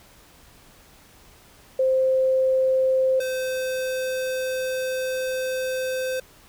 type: tone pair in turn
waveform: sine / square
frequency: 523 / 516.4 Hz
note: C5 / C5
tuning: -1 / -23 cents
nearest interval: unison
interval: 22 cents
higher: first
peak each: -17 / -25 dBFS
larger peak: first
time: 1.79-3.2 / 3.2-6.2 s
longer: second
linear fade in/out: 5 ms
effects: pink hiss -52 dBFS RMS until 6.48 s